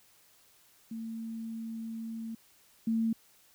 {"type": "tone pair in turn", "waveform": "sine", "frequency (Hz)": [225.6, 225.6], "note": ["A3", "A3"], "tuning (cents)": [44, 44], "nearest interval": "unison", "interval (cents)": 0, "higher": "neither", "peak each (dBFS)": [-36, -26], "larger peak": "second", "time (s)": [[0.91, 2.35], [2.87, 3.13]], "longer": "first", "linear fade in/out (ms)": 5, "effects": ["white hiss -63 dBFS RMS until 3.54 s"]}